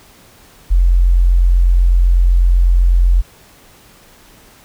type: tone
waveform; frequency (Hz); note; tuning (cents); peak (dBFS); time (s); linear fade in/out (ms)
sine; 44.01; F1; +14; -7; 0.7-3.22; 20
effects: pink hiss -45 dBFS RMS until 4.64 s